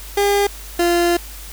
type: tone pair in turn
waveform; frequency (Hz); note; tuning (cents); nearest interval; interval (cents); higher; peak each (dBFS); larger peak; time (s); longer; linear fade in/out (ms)
30% pulse; 403.9 / 345.9; G#4 / F4; -48 / -17; minor third; 269; first; -11; neither; 0.17-0.47 / 0.79-1.17; second; 5
effects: added 50 Hz sine -34 dBFS peak until 1.52 s + white hiss -37 dBFS RMS until 1.52 s